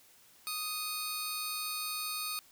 15% pulse tone pair together, 1244.5 / 4435 Hz, D#6 / C#8, 0 / 0 cents, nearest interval octave + minor seventh, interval 2200 cents, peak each -32 / -31 dBFS, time 0.47-2.39 s, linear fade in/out 0 ms, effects white hiss -61 dBFS RMS until 2.51 s

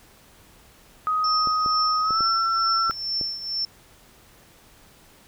sine tone with pitch glide, 1255 to 1345.1 Hz, D#6 to E6, +15 to +35 cents, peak -20 dBFS, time 1.07-2.91 s, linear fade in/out 0 ms, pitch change +120 cents, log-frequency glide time 2.02-2.23 s
sine tone with tremolo, 5380 Hz, E8, 34 cents sharp, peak -22 dBFS, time 1.24-3.65 s, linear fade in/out 2 ms, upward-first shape triangle, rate 2.2 Hz, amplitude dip 75%
clicks, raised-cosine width 2 ms, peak -22 dBFS, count 6, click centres 1.473 / 1.661 / 2.107 / 2.207 / 2.897 / 3.212 s
effects pink hiss -53 dBFS RMS until 5.27 s

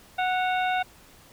harmonic tone with a mistuned harmonic, 737 Hz, F#5, 7 cents flat, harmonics 1 / 2 / 3 / 4 / 5, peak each -24 / -30 / -34 / -36 / -38 dBFS, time 0.18-0.83 s, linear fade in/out 10 ms, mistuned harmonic 4, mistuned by -110 cents, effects pink hiss -53 dBFS RMS until 1.32 s

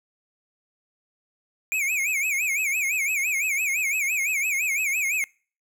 square tone with vibrato, 2349 Hz, D7, in tune, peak -23 dBFS, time 1.72-5.24 s, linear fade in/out 0 ms, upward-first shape sine, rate 5.9 Hz, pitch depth 170 cents each way, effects noise-tail reverb RT60 0.4 s tail -25 dB re dry

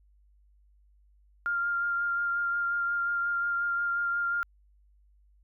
sine tone with vibrato, 1398 Hz, F6, 1 cent sharp, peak -26 dBFS, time 1.46-4.43 s, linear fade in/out 0 ms, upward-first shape sine, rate 5.6 Hz, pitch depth 15 cents each way, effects added 50 Hz sine -59 dBFS peak until 5.43 s

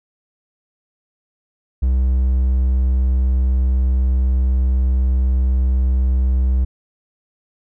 triangle tone, 64 Hz, C2, 38 cents flat, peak -11 dBFS, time 1.82-6.65 s, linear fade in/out 10 ms, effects none

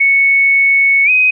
sine tone with pitch glide, 2213 to 2513 Hz, C#7 to D#7, -3 to +17 cents, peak -7 dBFS, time 0-1.31 s, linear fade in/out 10 ms, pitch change +220 cents, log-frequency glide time 1.05-1.1 s, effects none

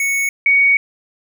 square / sine tone pair in turn, 2217 / 2238 Hz, C#7 / C#7, 0 / +16 cents, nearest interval unison, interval 16 cents, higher second, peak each -16 / -9 dBFS, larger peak second, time 0-0.29 / 0.46-0.77 s, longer second, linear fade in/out 2 ms, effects none

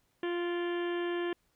harmonic tone with a mistuned harmonic, 348.4 Hz, F4, 4 cents flat, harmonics 1 / 2 / 3 / 4 / 5 / 6 / 7 / 8 / 9 / 10, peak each -31 / -44 / -44 / -50 / -42 / -55 / -51 / -50 / -49 / -59 dBFS, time 0.23-1.33 s, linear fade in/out 2 ms, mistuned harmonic 7, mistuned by -67 cents, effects pink hiss -74 dBFS RMS until 1.55 s

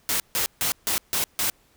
white noise bursts, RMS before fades -24 dBFS, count 6, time 0.09-1.5 s, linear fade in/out 0 ms, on 110 ms, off 150 ms, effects pink hiss -61 dBFS RMS until 1.76 s

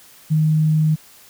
sine tone, 155.56 Hz, D#3, in tune, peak -13 dBFS, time 0.3-0.96 s, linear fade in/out 20 ms, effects white hiss -47 dBFS RMS until 1.29 s

